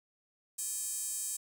square tone with high-pass filter, 349.2 Hz, F4, in tune, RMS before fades -37 dBFS, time 0.58-1.37 s, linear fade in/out 10 ms, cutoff 8100 Hz, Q 3.9, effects none

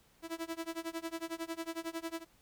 sawtooth tone with tremolo, 329.6 Hz, E4, in tune, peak -31 dBFS, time 0.22-2.25 s, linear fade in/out 50 ms, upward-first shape sine, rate 11 Hz, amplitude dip 95%, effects pink hiss -67 dBFS RMS until 2.41 s

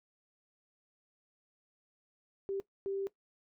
sine tone bursts at uneven times, 392 Hz, G4, in tune, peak -33 dBFS, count 2, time 2.49-2.6 / 2.86-3.07 s, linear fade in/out 0 ms, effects noise-tail reverb RT60 0.1 s tail -17 dB re dry

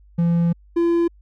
triangle tone pair in turn, 170 / 340 Hz, F3 / F4, -46 / -46 cents, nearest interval octave, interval 1200 cents, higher second, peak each -13 dBFS, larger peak neither, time 0.18-0.53 / 0.76-1.08 s, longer first, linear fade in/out 10 ms, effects added 50 Hz sine -47 dBFS peak until 1.21 s

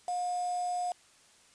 sine tone with quantisation, 715 Hz, F5, 41 cents sharp, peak -30 dBFS, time 0.08-0.92 s, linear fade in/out 2 ms, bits 7, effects white hiss -61 dBFS RMS until 1.54 s + resampled to 22050 Hz

